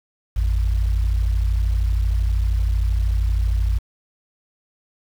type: tone pair together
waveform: sine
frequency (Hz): 54.43 / 87.31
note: A1 / F2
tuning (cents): -18 / 0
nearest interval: minor sixth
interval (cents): 818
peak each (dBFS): -16 / -23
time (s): 0.36-3.79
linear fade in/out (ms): 10
effects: tanh soft clip ceiling -11 dBFS + 7-bit